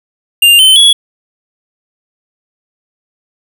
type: tone with pitch steps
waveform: square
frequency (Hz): 2800 / 3071 / 3368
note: F7 / G7 / G#7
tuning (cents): +4 / -36 / +24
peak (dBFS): -3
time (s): 0.42-0.93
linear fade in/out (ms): 5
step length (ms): 170
effects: none